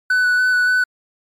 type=tone with vibrato; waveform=triangle; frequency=1491 Hz; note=F#6; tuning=13 cents sharp; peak=-11 dBFS; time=0.1-0.84 s; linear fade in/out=5 ms; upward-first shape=square; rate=3.5 Hz; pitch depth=11 cents each way; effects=MP3 96 kbps